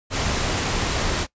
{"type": "noise", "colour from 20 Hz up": "pink", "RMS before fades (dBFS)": -23, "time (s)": [0.1, 1.27], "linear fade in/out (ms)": 50, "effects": ["noise-tail reverb RT60 0.1 s tail -20 dB re dry", "resampled to 16000 Hz"]}